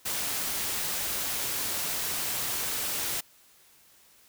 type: noise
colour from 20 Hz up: white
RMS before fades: -31 dBFS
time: 0.05-3.21 s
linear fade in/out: 10 ms
effects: white hiss -59 dBFS RMS until 4.28 s